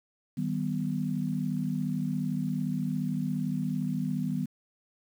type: chord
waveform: sine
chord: Eb augmented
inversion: none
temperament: equal with one note detuned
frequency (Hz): 155.56 / 192.96 / 246.9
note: Eb3 / G3 / B3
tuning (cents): 0 / -27 / 0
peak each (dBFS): -32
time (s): 0.37-4.46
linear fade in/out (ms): 10
effects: 9-bit